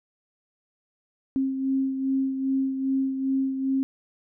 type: beating tone pair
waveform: sine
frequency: 267.1 / 269.6 Hz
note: C4 / C#4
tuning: +36 / -48 cents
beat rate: 2.5 Hz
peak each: -23 / -32 dBFS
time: 1.36-3.83 s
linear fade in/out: 0 ms
effects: none